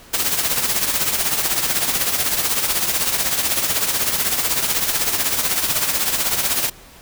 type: noise with tremolo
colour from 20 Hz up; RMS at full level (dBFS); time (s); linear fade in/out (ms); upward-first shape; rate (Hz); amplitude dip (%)
white; -17; 0.13-6.7; 10; triangle; 16; 65
effects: pink hiss -44 dBFS RMS until 7.01 s